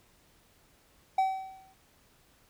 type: tone with exponential decay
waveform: triangle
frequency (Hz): 764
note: G5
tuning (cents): -45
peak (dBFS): -19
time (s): 1.18-1.74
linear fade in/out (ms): 5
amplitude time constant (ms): 120
effects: pink hiss -64 dBFS RMS until 2.49 s